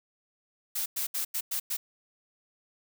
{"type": "noise bursts at uneven times", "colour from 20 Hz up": "blue", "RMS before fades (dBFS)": -31, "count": 6, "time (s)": [[0.75, 0.86], [0.96, 1.07], [1.14, 1.25], [1.34, 1.41], [1.51, 1.6], [1.7, 1.77]], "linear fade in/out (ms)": 10, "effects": []}